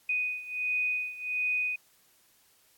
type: beating tone pair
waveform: sine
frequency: 2489 / 2490.4 Hz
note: D#7 / D#7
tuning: 0 / +1 cents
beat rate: 1.4 Hz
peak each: -30 / -33 dBFS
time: 0.09-1.76 s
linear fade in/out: 5 ms
effects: white hiss -64 dBFS RMS until 2.77 s + AAC 64 kbps